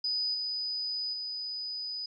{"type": "tone with level steps", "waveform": "sine", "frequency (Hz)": 4979, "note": "D#8", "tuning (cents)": 0, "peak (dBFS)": [-28, -31, -34], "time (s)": [0.04, 2.06], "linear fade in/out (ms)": 5, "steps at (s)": [0.34, 1.13], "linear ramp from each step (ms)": 5, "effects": []}